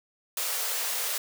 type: high-pass noise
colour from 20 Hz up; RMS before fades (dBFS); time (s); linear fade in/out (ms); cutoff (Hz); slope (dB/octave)
white; -30; 0.37-1.18; 2; 420; 96
effects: none